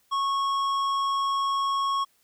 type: tone with tanh clipping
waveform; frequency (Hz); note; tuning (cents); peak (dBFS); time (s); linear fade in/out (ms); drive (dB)
triangle; 1100; C#6; -14; -25; 0.11-2.05; 20; 15
effects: white hiss -66 dBFS RMS until 2.23 s